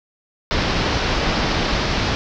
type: low-pass noise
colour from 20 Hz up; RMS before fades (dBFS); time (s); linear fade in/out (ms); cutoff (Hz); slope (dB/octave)
pink; -20; 0.51-2.15; 0; 5500; 48
effects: none

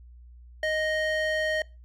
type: tone with band-pass filter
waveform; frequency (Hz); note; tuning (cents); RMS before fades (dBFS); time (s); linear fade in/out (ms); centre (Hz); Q
square; 622.3; D#5; 0; -27; 0.63-1.62; 2; 1600; 1.2
effects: noise-tail reverb RT60 0.3 s tail -24 dB re dry + added 60 Hz sine -46 dBFS peak until 1.84 s

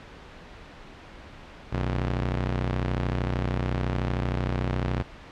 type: ring-modulated tone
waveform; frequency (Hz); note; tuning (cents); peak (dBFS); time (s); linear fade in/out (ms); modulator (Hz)
sawtooth; 92.5; F#2; 0; -18; 1.72-5.03; 10; 29.5
effects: pink hiss -45 dBFS RMS until 5.31 s + low-pass 3000 Hz 12 dB/octave

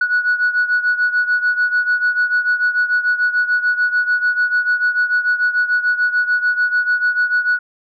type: beating tone pair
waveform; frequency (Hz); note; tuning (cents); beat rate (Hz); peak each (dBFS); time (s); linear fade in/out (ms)
sine; 1467 / 1473.8; F#6 / F#6; -15 / -7; 6.8; -14 / -18; 0.01-7.59; 5
effects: tanh soft clip ceiling -9 dBFS

